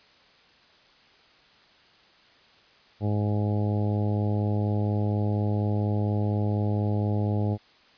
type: harmonic tone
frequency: 104.2 Hz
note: G#2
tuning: 6 cents sharp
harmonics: 1 / 2 / 3 / 4 / 5 / 6 / 7 / 8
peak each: -24 / -30 / -34 / -36 / -38 / -40 / -41 / -42 dBFS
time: 3-7.58 s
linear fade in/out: 50 ms
effects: white hiss -57 dBFS RMS until 7.97 s + resampled to 11025 Hz